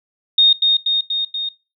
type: tone with echo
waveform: sine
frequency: 3697 Hz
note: A#7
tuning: 15 cents flat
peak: -8 dBFS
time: 0.38-0.53 s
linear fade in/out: 5 ms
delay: 240 ms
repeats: 4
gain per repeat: -3 dB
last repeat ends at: 1.49 s
effects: noise-tail reverb RT60 0.3 s tail -23 dB re dry